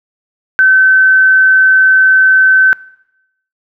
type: tone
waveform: sine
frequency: 1532 Hz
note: G6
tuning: 40 cents flat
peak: -4 dBFS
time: 0.59-2.73 s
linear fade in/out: 0 ms
effects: noise-tail reverb RT60 0.8 s tail -22 dB re dry